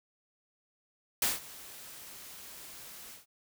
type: noise with ADSR envelope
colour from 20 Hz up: white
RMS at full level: -27 dBFS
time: 1.22-3.26 s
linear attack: 3 ms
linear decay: 170 ms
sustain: -21 dB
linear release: 140 ms
effects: none